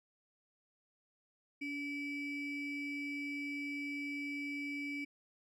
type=ring-modulated tone; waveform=triangle; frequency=1295 Hz; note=E6; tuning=31 cents flat; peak=-33 dBFS; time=1.61-5.05 s; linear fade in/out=10 ms; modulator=1010 Hz; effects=none